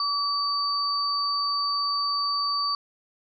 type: tone pair together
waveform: sine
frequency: 1149 / 4596 Hz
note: D6 / D8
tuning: -38 / -38 cents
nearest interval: 2 octaves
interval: 2400 cents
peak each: -26 / -26 dBFS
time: 0-2.75 s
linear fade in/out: 2 ms
effects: none